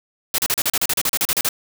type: noise bursts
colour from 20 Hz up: white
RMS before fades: -19 dBFS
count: 15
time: 0.34-1.489 s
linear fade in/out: 2 ms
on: 43 ms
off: 36 ms
effects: none